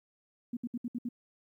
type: tone bursts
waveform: sine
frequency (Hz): 240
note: B3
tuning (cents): -49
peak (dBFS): -32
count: 6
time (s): 0.53-1.089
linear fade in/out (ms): 5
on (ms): 39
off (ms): 65
effects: 12-bit